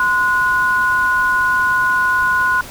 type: tone pair together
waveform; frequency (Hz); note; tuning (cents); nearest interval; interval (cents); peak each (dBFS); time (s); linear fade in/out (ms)
sine; 1031.7 / 1459; C6 / F#6; -25 / -25; tritone; 600; -17 / -14; 0-2.61; 2
effects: pink hiss -34 dBFS RMS until 2.7 s